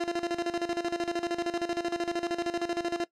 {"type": "tone with tremolo", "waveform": "30% pulse", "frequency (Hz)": 343.8, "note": "F4", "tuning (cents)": -27, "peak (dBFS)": -24, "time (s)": [0, 3.05], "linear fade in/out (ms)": 10, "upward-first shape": "square", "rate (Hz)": 13, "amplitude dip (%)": 75, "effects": ["noise-tail reverb RT60 0.1 s tail -19 dB re dry", "low-pass 6000 Hz 12 dB/octave"]}